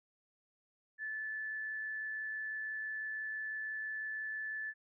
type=tone with amplitude modulation; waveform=sine; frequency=1742 Hz; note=A6; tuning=18 cents flat; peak=-36 dBFS; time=0.98-4.74 s; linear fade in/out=50 ms; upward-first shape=sine; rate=106 Hz; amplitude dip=30%; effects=none